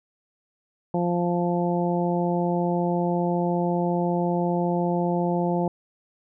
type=harmonic tone; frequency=174.61 Hz; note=F3; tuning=in tune; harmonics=1 / 2 / 3 / 4 / 5; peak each=-24 / -27 / -29 / -30 / -31 dBFS; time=0.94-5.68 s; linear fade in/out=2 ms; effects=none